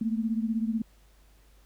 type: beating tone pair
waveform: sine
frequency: 220 / 236 Hz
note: A3 / A#3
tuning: 0 / +22 cents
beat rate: 16 Hz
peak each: -27 / -31 dBFS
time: 0.01-0.82 s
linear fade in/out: 5 ms
effects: added 50 Hz sine -56 dBFS peak until 1.65 s + pink hiss -64 dBFS RMS until 1.65 s

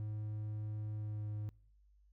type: tone with pitch glide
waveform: triangle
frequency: 106.6 to 105.38 Hz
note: G#2 to G#2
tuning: +46 to +26 cents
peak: -36 dBFS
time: 0-1.49 s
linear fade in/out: 0 ms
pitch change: -20 cents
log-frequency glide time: 0.95-1.28 s
effects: noise-tail reverb RT60 0.7 s tail -26 dB re dry + added 50 Hz sine -64 dBFS peak until 2.12 s

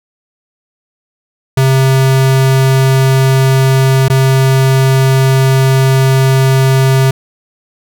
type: tone with dropouts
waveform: square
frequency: 133 Hz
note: C3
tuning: 29 cents sharp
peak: -7 dBFS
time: 1.57-7.11 s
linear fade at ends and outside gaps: 5 ms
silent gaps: 4.083-4.099 s
effects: none

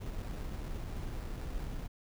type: noise with sample-and-hold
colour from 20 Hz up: brown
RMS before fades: -39 dBFS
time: 0-1.88 s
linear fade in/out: 20 ms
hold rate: 3150 Hz
effects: none

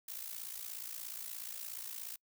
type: noise with amplitude modulation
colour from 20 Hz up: blue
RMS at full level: -41 dBFS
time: 0.08-2.16 s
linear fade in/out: 5 ms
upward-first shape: sine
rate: 56.9 Hz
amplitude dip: 75%
effects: noise-tail reverb RT60 0.1 s tail -26 dB re dry

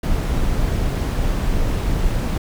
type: noise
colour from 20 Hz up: brown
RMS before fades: -19 dBFS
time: 0.03-2.38 s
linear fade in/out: 5 ms
effects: none

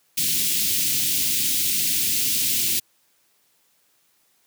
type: band-stop noise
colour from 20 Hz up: white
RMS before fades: -22 dBFS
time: 0.17-2.8 s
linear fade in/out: 10 ms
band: 310 to 2500 Hz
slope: 24 dB/octave
effects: white hiss -64 dBFS RMS until 4.46 s + high-pass 100 Hz 12 dB/octave

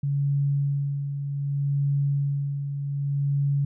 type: tone with tremolo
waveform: sine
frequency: 141.1 Hz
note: C#3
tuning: 31 cents sharp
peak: -20 dBFS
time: 0.03-3.65 s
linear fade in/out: 5 ms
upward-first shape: sine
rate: 0.65 Hz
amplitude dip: 55%
effects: none

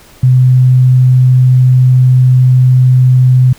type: tone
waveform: sine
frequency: 127.6 Hz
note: C3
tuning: 43 cents flat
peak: -3 dBFS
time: 0.23-3.53 s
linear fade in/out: 5 ms
effects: pink hiss -40 dBFS RMS until 3.58 s

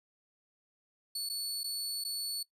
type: tone with dropouts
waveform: sawtooth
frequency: 4435 Hz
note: C#8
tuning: in tune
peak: -31 dBFS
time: 1.15-2.43 s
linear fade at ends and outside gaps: 5 ms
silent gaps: 1.291-1.297 / 1.634-1.641 / 2.04-2.048 s
effects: noise-tail reverb RT60 0.1 s tail -20 dB re dry + resampled to 32000 Hz

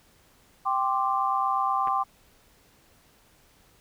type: chord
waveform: sine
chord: G suspended fourth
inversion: none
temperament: equal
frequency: 784 / 1046.5 / 1174.7 Hz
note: G5 / C6 / D6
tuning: 0 / 0 / 0 cents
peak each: -27 dBFS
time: 0.65-2.04 s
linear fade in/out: 20 ms
type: clicks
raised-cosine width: 0.5 ms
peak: -23 / -25 dBFS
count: 2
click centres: 1.873 / 1.882 s
effects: pink hiss -60 dBFS RMS until 3.8 s

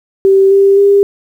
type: tone with pitch steps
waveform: sine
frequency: 388.1 / 394.2 / 400.4 Hz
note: G4 / G4 / G4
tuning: -17 / +10 / +37 cents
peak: -4 dBFS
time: 0.25-1.03 s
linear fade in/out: 0 ms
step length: 260 ms
effects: 7-bit

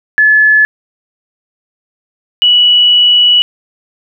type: tone pair in turn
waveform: sine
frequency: 1720 / 2941 Hz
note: A6 / F#7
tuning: -40 / -11 cents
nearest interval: major sixth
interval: 929 cents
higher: second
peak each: -4 dBFS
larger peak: neither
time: 0.18-0.65 / 2.42-3.42 s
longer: second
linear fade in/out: 0 ms
effects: none

